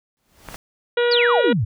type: noise with exponential growth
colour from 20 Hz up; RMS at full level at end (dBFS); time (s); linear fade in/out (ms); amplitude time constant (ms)
pink; -35; 0.17-0.56; 0; 83
type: clicks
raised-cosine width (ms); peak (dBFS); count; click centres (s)
0.5; -17; 2; 0.487 / 0.544
type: harmonic tone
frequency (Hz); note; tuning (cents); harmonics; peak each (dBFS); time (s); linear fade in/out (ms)
480; B4; -49; 1 / 2 / 3 / 4 / 5 / 6 / 7 / 8; -16 / -30 / -25 / -30 / -33 / -33 / -33 / -35; 0.97-1.53; 5
type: exponential sweep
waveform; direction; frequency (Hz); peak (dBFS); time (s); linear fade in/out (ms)
sine; down; 5100 to 90.5; -17; 1.11-1.65; 10
effects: none